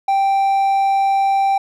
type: tone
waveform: triangle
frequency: 784 Hz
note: G5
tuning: in tune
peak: -11 dBFS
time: 0.08-1.58 s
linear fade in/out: 5 ms
effects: none